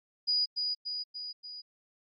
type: tone with echo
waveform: sine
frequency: 4912 Hz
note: D#8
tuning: 23 cents flat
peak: -25 dBFS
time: 0.27-0.46 s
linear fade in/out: 20 ms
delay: 290 ms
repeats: 4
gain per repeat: -4 dB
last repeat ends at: 1.62 s
effects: AAC 64 kbps